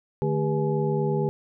sine tone cluster, 150.5 / 219.5 / 401.8 / 485.8 / 847 Hz, D3 / A3 / G4 / B4 / G#5, +43 / -4 / +43 / -29 / +34 cents, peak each -25 / -31 / -26 / -31 / -34 dBFS, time 0.22-1.29 s, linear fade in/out 0 ms, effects none

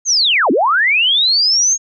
sine linear two-way sweep, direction down then up, 6600 to 222.7 to 6600 Hz, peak -10 dBFS, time 0.05-1.78 s, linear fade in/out 50 ms, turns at 0.51 s, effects none

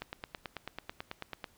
click train, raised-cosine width 0.3 ms, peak -22 dBFS, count 14, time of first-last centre 0.02-1.442 s, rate 9.14 Hz, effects pink hiss -65 dBFS RMS until 1.57 s

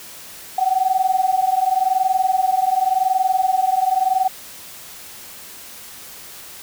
sine tone pair together, 745 / 765.9 Hz, F#5 / G5, +12 / -40 cents, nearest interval unison, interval 48 cents, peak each -18 dBFS, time 0.58-4.28 s, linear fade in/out 5 ms, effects white hiss -38 dBFS RMS until 6.62 s

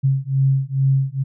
sine beating tone pair, 134.1 / 136.4 Hz, C3 / C#3, +43 / -28 cents, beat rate 2.3 Hz, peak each -18 dBFS, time 0.03-1.24 s, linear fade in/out 20 ms, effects none

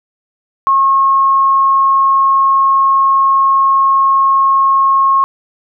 sine tone, 1085 Hz, C#6, 37 cents flat, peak -7 dBFS, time 0.67-5.24 s, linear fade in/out 0 ms, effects none

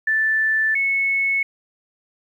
sine tone pair in turn, 1760 / 2200 Hz, A6 / C#7, 0 / -14 cents, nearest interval major third, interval 386 cents, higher second, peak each -16 / -17 dBFS, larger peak first, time 0.07-0.75 / 0.75-1.43 s, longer neither, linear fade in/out 5 ms, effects 9-bit

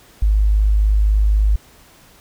sine tone, 51.91 Hz, G#1, in tune, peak -11 dBFS, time 0.22-1.56 s, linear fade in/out 5 ms, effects pink hiss -48 dBFS RMS until 2.2 s

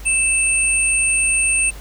sine tone pair together, 2637 / 8870 Hz, E7 / C#9, 0 / 0 cents, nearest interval octave + major sixth, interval 2100 cents, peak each -17 dBFS, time 0.05-1.71 s, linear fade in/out 20 ms, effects added 50 Hz sine -32 dBFS peak until 1.8 s + pink hiss -41 dBFS RMS until 1.8 s

